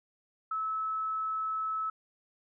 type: tone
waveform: sine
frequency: 1300 Hz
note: E6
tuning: 24 cents flat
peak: -30 dBFS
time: 0.51-1.9 s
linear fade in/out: 5 ms
effects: none